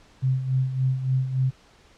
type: tone with tremolo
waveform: sine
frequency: 130.81 Hz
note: C3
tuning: in tune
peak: -18 dBFS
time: 0.22-1.51 s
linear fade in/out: 20 ms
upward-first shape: sine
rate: 3.5 Hz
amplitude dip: 65%
effects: pink hiss -55 dBFS RMS until 1.97 s + low-pass 6000 Hz 12 dB/octave